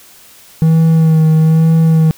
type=tone with vibrato; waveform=triangle; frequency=160.1 Hz; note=D#3; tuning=50 cents sharp; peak=-4 dBFS; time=0.62-2.11 s; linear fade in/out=0 ms; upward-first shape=sine; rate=1.1 Hz; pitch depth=25 cents each way; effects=white hiss -41 dBFS RMS until 2.17 s